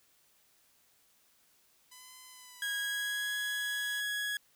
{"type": "tone with vibrato", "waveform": "5% pulse", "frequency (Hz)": 1001, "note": "B5", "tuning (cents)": 23, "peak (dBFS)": -39, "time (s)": [1.91, 4.01], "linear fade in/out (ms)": 10, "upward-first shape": "sine", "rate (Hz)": 0.9, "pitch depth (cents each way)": 33}
{"type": "tone with pitch glide", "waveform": "30% pulse", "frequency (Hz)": [1644, 1670.8], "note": ["G#6", "G#6"], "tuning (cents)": [-18, 10], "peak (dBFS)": -30, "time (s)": [2.62, 4.37], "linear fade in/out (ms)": 2, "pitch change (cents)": 28, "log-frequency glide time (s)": [2.75, 3.37]}
{"effects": ["white hiss -68 dBFS RMS until 4.55 s"]}